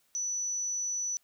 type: tone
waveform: sine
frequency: 5950 Hz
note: F#8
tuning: 9 cents sharp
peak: -30 dBFS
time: 0.15-1.17 s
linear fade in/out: 0 ms
effects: white hiss -70 dBFS RMS until 1.23 s